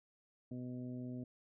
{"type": "harmonic tone", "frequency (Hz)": 124.9, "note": "B2", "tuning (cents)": 20, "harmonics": [1, 2, 3, 4, 5], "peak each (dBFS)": [-46, -43, -55, -59, -57], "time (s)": [0.51, 1.24], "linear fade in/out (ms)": 5, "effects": []}